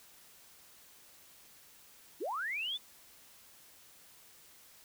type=linear sweep; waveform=sine; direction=up; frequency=259.5 to 3596 Hz; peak=-34 dBFS; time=2.2-2.78 s; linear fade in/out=20 ms; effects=white hiss -59 dBFS RMS until 4.84 s